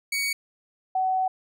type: tone pair in turn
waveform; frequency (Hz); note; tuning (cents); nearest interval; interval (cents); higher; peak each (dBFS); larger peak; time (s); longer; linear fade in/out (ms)
sawtooth / sine; 2244 / 751.9; C#7 / F#5; +21 / +28; octave + perfect fifth; 1893; first; -21; neither; 0.12-0.33 / 0.95-1.28; second; 5
effects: none